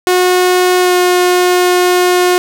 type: tone with pitch glide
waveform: sawtooth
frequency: 363.3 to 359.8 Hz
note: F#4 to F#4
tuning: -32 to -48 cents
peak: -4 dBFS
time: 0.07-2.38 s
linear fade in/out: 0 ms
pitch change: -16 cents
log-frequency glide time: 0.8-0.94 s
effects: none